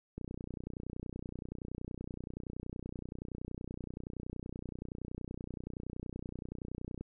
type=click train; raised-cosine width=3 ms; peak=-28 dBFS; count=210; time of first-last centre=0.18-7.01 s; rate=30.6 Hz; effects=none